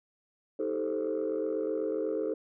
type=chord; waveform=sine; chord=A half-diminished seventh; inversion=second; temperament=equal with one note detuned; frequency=315.3 / 392 / 440 / 523.3 Hz; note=Eb4 / G4 / A4 / C5; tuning=+23 / 0 / 0 / 0 cents; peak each=-34 / -35 / -31 / -34 dBFS; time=0.59-2.34 s; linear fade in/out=5 ms; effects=tanh soft clip ceiling -23 dBFS